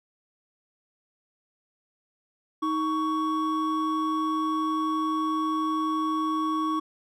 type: tone pair together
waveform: triangle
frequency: 314.4 / 1117 Hz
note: D#4 / C#6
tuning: +18 / +13 cents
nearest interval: octave + minor seventh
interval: 2195 cents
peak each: -25 dBFS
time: 2.62-6.8 s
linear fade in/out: 10 ms
effects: none